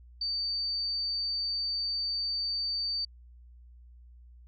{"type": "tone", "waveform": "sine", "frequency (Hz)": 4597, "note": "D8", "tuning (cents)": -38, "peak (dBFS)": -29, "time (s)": [0.21, 3.05], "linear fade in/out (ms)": 5, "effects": ["added 60 Hz sine -50 dBFS peak until 4.47 s"]}